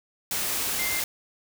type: tone in noise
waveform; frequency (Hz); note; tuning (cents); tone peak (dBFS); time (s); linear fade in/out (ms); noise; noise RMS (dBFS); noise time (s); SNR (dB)
sine; 2093; C7; 0; -30; 0.79-1; 2; white; -28; 0.31-1.04; -5
effects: none